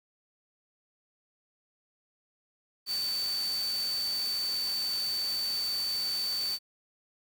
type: tone in noise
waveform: sine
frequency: 4546 Hz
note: C#8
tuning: 43 cents sharp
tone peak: -29 dBFS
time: 2.86-6.59 s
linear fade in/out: 50 ms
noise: white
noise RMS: -41 dBFS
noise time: 2.86-6.59 s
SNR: +9 dB
effects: none